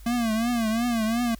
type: tone with vibrato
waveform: square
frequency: 230 Hz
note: A#3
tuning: 23 cents flat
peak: -23 dBFS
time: 0.06-1.35 s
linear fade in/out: 5 ms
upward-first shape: triangle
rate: 2.8 Hz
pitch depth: 120 cents each way
effects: added 50 Hz sine -42 dBFS peak until 1.39 s + white hiss -55 dBFS RMS until 1.39 s